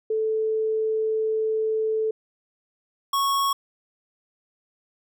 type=tone pair in turn; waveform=sine / square; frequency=438.3 / 1104.4 Hz; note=A4 / C#6; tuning=-7 / -7 cents; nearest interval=octave + major third; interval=1600 cents; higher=second; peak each=-21 dBFS; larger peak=neither; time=0.1-2.11 / 3.13-3.53 s; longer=first; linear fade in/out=5 ms; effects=none